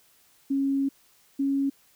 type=tone pair in turn; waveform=sine; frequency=274.4 / 275.8 Hz; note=C#4 / C#4; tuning=-17 / -9 cents; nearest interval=unison; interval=8 cents; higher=second; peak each=-22 dBFS; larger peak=neither; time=0.5-0.89 / 1.39-1.7 s; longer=first; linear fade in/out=10 ms; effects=white hiss -61 dBFS RMS until 1.95 s